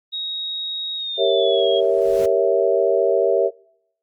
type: tone with pitch glide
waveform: sine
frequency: 3775 to 3286 Hz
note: A#7 to G#7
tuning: +21 to -19 cents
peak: -24 dBFS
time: 0.12-1.81 s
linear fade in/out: 20 ms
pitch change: -240 cents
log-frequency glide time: 0.96-1.67 s
type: chord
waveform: sine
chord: G diminished seventh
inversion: none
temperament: equal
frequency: 392 / 466.2 / 554.4 / 659.3 Hz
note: G4 / Bb4 / Db5 / Fb5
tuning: 0 / 0 / 0 / 0 cents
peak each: -20 dBFS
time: 1.17-3.51 s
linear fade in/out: 50 ms
type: noise with exponential growth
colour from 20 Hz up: pink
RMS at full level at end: -34 dBFS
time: 1.52-2.26 s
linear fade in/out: 5 ms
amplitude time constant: 160 ms
effects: noise-tail reverb RT60 0.8 s tail -26 dB re dry + Opus 32 kbps